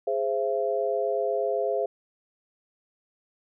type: chord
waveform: sine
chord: Ab augmented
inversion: none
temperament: equal with one note detuned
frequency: 415.3 / 523.3 / 673.1 Hz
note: Ab4 / C5 / E5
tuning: 0 / 0 / +36 cents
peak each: -28 dBFS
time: 0.07-1.86 s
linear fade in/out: 5 ms
effects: none